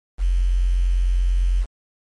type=tone with quantisation; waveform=sine; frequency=44.55 Hz; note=F1; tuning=35 cents sharp; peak=-15 dBFS; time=0.18-1.66 s; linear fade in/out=50 ms; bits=7; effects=MP3 48 kbps